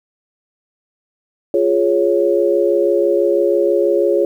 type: chord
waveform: sine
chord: Db major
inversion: first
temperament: equal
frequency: 349.2 / 415.3 / 554.4 Hz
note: F4 / Ab4 / Db5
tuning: 0 / 0 / 0 cents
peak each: -16 dBFS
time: 1.54-4.25 s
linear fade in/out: 2 ms
effects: 8-bit